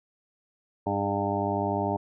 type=harmonic tone with a mistuned harmonic; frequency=100 Hz; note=G2; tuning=35 cents sharp; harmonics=1 / 2 / 3 / 4 / 6 / 7 / 8 / 9; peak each=-33 / -33 / -33 / -33 / -33 / -33 / -33 / -33 dBFS; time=0.86-1.97 s; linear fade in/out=10 ms; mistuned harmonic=4; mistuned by=+29 cents; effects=none